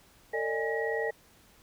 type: tone cluster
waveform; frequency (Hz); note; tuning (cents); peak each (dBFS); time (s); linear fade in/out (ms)
sine; 450.1 / 578 / 617 / 823 / 1905; A4 / D5 / D#5 / G#5 / A#6; +39 / -28 / -15 / -16 / +37; -31 / -39 / -37 / -38 / -34; 0.33-1.11; 10
effects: pink hiss -60 dBFS RMS until 1.62 s